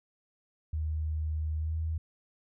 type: tone with pitch glide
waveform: sine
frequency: 77.78 to 80.15 Hz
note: D#2 to E2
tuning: 0 to -48 cents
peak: -29 dBFS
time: 0.73-1.98 s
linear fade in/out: 5 ms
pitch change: +52 cents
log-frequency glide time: 1.58-1.76 s
effects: none